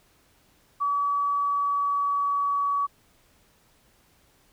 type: tone with pitch glide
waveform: sine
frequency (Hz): 1142 to 1134.1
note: D6 to C#6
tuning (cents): -49 to +39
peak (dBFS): -22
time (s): 0.8-2.87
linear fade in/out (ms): 20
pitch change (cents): -12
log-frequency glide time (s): 1.35-2.66
effects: pink hiss -62 dBFS RMS until 4.52 s